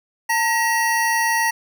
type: tone pair together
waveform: square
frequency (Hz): 900 / 1907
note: A5 / A#6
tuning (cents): +39 / +39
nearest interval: octave + minor second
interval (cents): 1300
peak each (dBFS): -21 / -20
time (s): 0.29-1.51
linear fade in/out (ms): 10
effects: none